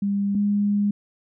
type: tone pair in turn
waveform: sine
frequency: 200.5 / 204.4 Hz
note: G3 / G#3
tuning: +39 / -27 cents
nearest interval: unison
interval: 34 cents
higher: second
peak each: -20 / -18 dBFS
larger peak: second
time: 0.02-0.35 / 0.35-0.91 s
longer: second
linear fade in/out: 5 ms
effects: none